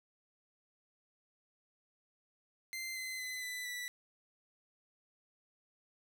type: tone with pitch steps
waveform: sawtooth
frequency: 2080 / 2051 / 2023 / 1995.3 / 1967.8 Hz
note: C7 / C7 / B6 / B6 / B6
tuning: -11 / -35 / +41 / +17 / -7 cents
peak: -36 dBFS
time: 2.73-3.88 s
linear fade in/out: 0 ms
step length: 230 ms
effects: none